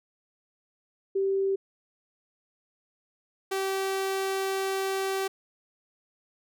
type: tone pair in turn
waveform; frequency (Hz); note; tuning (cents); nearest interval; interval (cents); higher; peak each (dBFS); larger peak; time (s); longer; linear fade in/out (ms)
sine / sawtooth; 389.2 / 386.1; G4 / G4; -12 / -26; unison; 14; first; -23; neither; 1.15-1.56 / 3.51-5.28; second; 10
effects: none